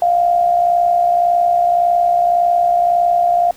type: tone with amplitude modulation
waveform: sine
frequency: 698.5 Hz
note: F5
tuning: in tune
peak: -8 dBFS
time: 0.02-3.51 s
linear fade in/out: 2 ms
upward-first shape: sine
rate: 61.8 Hz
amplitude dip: 55%
effects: pink hiss -44 dBFS RMS until 3.56 s